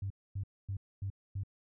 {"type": "tone bursts", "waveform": "sine", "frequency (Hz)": 98, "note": "G2", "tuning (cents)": 0, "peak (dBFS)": -33, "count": 5, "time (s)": [0.02, 1.435], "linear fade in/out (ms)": 5, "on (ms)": 83, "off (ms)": 250, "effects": ["tanh soft clip ceiling -29 dBFS"]}